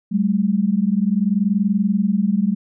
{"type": "tone pair together", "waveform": "sine", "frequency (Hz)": [191.9, 212.5], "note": ["G3", "G#3"], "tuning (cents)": [-37, 40], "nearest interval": "major second", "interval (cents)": 177, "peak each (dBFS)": -18, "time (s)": [0.11, 2.55], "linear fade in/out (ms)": 20, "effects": []}